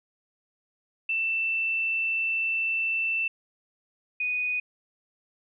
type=tone pair in turn; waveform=sine; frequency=2668 / 2483 Hz; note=E7 / D#7; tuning=+20 / -4 cents; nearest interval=minor second; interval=124 cents; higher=first; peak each=-24 / -25 dBFS; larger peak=first; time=1.09-3.28 / 4.2-4.6 s; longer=first; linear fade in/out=5 ms; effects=none